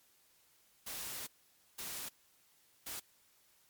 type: noise bursts at uneven times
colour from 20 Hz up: white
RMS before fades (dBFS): -43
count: 3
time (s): 0.86-1.27 / 1.78-2.09 / 2.86-3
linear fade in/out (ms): 10
effects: white hiss -69 dBFS RMS until 3.69 s + MP3 96 kbps